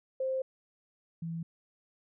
sine tone pair in turn, 525 / 165.69 Hz, C5 / E3, +6 / +9 cents, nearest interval octave + minor sixth, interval 1997 cents, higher first, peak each -29 / -34 dBFS, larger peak first, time 0.2-0.42 / 1.22-1.43 s, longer first, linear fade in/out 5 ms, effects none

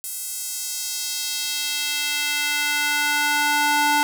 square tone with high-pass filter sweep, 293.7 Hz, D4, in tune, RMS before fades -23 dBFS, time 0.04-4.03 s, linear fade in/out 0 ms, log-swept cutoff 9500 to 790 Hz, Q 1.2, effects none

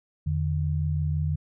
sine tone pair together, 84.4 / 150.38 Hz, E2 / D3, +41 / +41 cents, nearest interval minor seventh, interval 1000 cents, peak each -26 dBFS, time 0.26-1.36 s, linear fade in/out 10 ms, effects none

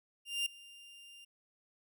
40% pulse tone with ADSR envelope, 2797 Hz, F7, 2 cents sharp, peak -29 dBFS, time 0.25-1.25 s, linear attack 210 ms, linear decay 5 ms, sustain -22 dB, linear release 10 ms, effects none

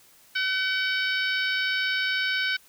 harmonic tone, 758 Hz, F#5, 42 cents sharp, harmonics 2 / 3 / 4 / 5 / 6 / 7, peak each -26 / -30 / -32 / -34 / -36 / -37 dBFS, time 0.35-2.57 s, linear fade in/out 10 ms, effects white hiss -56 dBFS RMS until 2.68 s

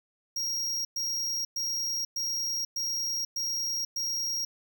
square tone bursts, 5610 Hz, F8, 7 cents sharp, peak -29 dBFS, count 7, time 0.36-4.45 s, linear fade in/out 5 ms, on 490 ms, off 110 ms, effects none

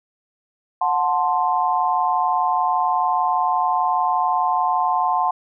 sine chord, F# diminished, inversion none, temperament equal with one note detuned, 728.5 / 880 / 1046.5 Hz, F#5 / A5 / C6, -27 / 0 / 0 cents, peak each -21 dBFS, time 0.81-5.31 s, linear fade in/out 5 ms, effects none

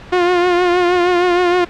sawtooth tone with vibrato, 355.5 Hz, F4, 31 cents sharp, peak -7 dBFS, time 0.12-1.65 s, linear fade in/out 10 ms, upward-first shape triangle, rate 6.4 Hz, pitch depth 50 cents each way, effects pink hiss -36 dBFS RMS until 1.69 s + low-pass 3000 Hz 12 dB/octave

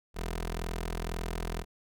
15% pulse tone with notch filter, 42 Hz, E1, 33 cents sharp, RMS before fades -35 dBFS, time 0.14-1.65 s, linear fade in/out 50 ms, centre 110 Hz, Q 0.75, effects none

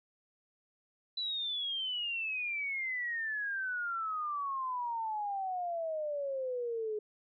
sine exponential sweep, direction down, 3997 to 419.1 Hz, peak -33 dBFS, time 1.17-6.99 s, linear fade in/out 5 ms, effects none

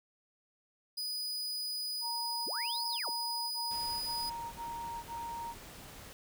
40% pulse tone, 4960 Hz, D#8, 6 cents flat, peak -34 dBFS, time 0.97-4.3 s, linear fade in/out 10 ms
sine tone bursts, 932.3 Hz, A#5, in tune, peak -38 dBFS, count 7, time 2.01-5.55 s, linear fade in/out 50 ms, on 480 ms, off 30 ms
sine linear two-way sweep, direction up then down, 107.7 to 5274 to 107.7 Hz, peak -39 dBFS, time 2.46-3.1 s, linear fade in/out 20 ms, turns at 2.87 s
pink noise, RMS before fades -50 dBFS, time 3.71-6.13 s, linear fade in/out 0 ms
effects none

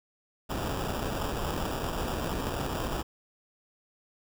pink noise with sample-and-hold, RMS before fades -32 dBFS, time 0.49-3.03 s, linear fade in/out 20 ms, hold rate 2100 Hz, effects none

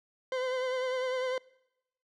40% pulse tone with vibrato, 512 Hz, C5, 38 cents flat, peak -29 dBFS, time 0.32-1.38 s, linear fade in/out 2 ms, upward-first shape triangle, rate 10 Hz, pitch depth 42 cents each way, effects noise-tail reverb RT60 0.9 s tail -24 dB re dry + low-pass 4000 Hz 12 dB/octave

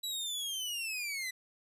sawtooth linear sweep, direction down, 3942 to 1975.5 Hz, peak -32 dBFS, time 0.03-1.31 s, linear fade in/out 10 ms, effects resampled to 32000 Hz

